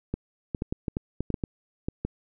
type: clicks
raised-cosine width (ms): 3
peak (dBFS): -15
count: 12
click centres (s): 0.14 / 0.548 / 0.621 / 0.725 / 0.882 / 0.969 / 1.206 / 1.303 / 1.342 / 1.438 / 1.885 / 2.05
effects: none